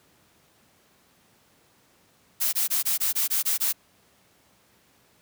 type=noise bursts; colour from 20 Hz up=blue; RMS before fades=-24 dBFS; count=9; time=2.4-3.73 s; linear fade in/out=20 ms; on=130 ms; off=20 ms; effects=pink hiss -61 dBFS RMS until 5.21 s + high-pass 100 Hz 12 dB/octave